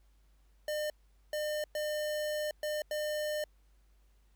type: tone bursts at uneven times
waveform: square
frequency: 604 Hz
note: D5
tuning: 48 cents sharp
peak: -33 dBFS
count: 5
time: 0.68-0.9 / 1.33-1.64 / 1.75-2.51 / 2.63-2.82 / 2.91-3.44 s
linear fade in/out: 2 ms
effects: added 50 Hz sine -62 dBFS peak until 4.35 s + pink hiss -75 dBFS RMS until 4.35 s